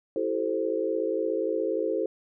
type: chord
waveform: sine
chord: A minor seventh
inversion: second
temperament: equal with one note detuned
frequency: 329.6 / 383 / 440 / 523.3 Hz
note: E4 / G4 / A4 / C5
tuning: 0 / -40 / 0 / 0 cents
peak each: -31 / -32 / -29 / -30 dBFS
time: 0.16-2.06 s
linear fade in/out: 2 ms
effects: none